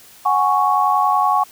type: chord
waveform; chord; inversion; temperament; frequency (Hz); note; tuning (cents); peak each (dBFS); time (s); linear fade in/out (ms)
sine; F# suspended second; none; equal; 740 / 830.6 / 1108.7; F#5 / G#5 / C#6; 0 / 0 / 0; -19 / -18 / -16; 0.25-1.44; 10
effects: white hiss -45 dBFS RMS until 1.51 s